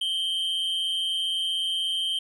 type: tone pair together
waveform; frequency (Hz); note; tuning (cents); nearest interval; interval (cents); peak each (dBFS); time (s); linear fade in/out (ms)
triangle; 2985 / 3162; F#7 / G7; +15 / +14; minor second; 99; -30 / -24; 0.01-2.19; 5
effects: none